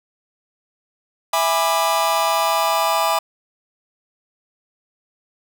45% pulse chord, E dominant seventh, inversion none, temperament just, 659.3 / 824.1 / 988.9 / 1186.7 Hz, E5 / G#5 / B5 / D6, 0 / -14 / +2 / +18 cents, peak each -22 dBFS, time 1.33-3.19 s, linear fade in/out 5 ms, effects none

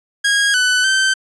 sawtooth tone with pitch steps, 1638 / 1497 / 1548 Hz, G#6 / F#6 / G6, -24 / +20 / -22 cents, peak -9 dBFS, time 0.24-1.14 s, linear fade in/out 10 ms, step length 300 ms, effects resampled to 22050 Hz

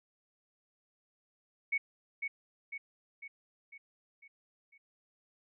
sine tone with echo, 2224 Hz, C#7, 5 cents sharp, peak -28 dBFS, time 1.72-1.78 s, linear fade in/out 10 ms, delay 500 ms, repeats 6, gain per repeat -5 dB, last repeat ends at 4.78 s, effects none

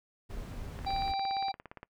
brown noise, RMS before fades -40 dBFS, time 0.29-1.13 s, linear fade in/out 20 ms
click train, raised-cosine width 0.5 ms, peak -29 dBFS, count 19, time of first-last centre 0.79-1.83 s, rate 17.3 Hz
harmonic tone, 784 Hz, G5, in tune, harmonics 1 / 3 / 5 / 6, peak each -30 / -47 / -43 / -44 dBFS, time 0.86-1.52 s, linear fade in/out 10 ms
effects noise-tail reverb RT60 0.1 s tail -23 dB re dry

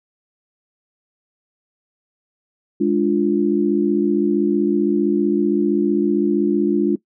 sine chord, D diminished, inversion second, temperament equal, 207.7 / 293.7 / 349.2 Hz, Ab3 / D4 / F4, 0 / 0 / 0 cents, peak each -20 / -18 / -18 dBFS, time 2.8-6.96 s, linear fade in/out 10 ms, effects noise-tail reverb RT60 0.1 s tail -19 dB re dry

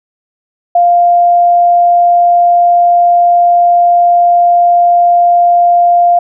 sine tone, 698.5 Hz, F5, in tune, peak -4 dBFS, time 0.75-6.19 s, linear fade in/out 5 ms, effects none

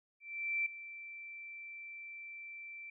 sine tone with ADSR envelope, 2340 Hz, D7, 7 cents flat, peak -30 dBFS, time 0.2-2.9 s, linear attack 460 ms, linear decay 5 ms, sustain -15 dB, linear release 4 ms, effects none

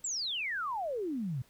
sine exponential sweep, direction down, 7902 to 118.4 Hz, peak -32 dBFS, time 0.04-1.42 s, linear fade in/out 5 ms, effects pink hiss -64 dBFS RMS until 1.49 s

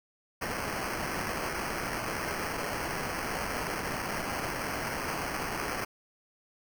white noise with sample-and-hold, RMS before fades -34 dBFS, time 0.41-5.85 s, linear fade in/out 10 ms, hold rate 3675 Hz, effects none

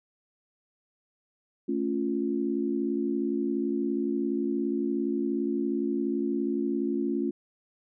sine chord, A augmented, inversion none, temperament equal, 220 / 277.2 / 349.2 Hz, A3 / C#4 / E#4, 0 / 0 / 0 cents, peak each -31 / -29 / -30 dBFS, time 1.68-7.31 s, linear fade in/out 10 ms, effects none

